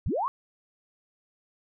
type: linear sweep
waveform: sine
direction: up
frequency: 40 to 1147 Hz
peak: -25 dBFS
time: 0.06-0.28 s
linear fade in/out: 0 ms
effects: none